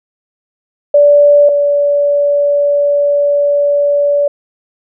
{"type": "tone pair in turn", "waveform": "sine", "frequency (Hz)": [580, 575.7], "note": ["D5", "D5"], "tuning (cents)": [-22, -35], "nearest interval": "unison", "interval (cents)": 13, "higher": "first", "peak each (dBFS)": [-3, -8], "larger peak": "first", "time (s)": [[0.94, 1.49], [1.49, 4.28]], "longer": "second", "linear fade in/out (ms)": 5, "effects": []}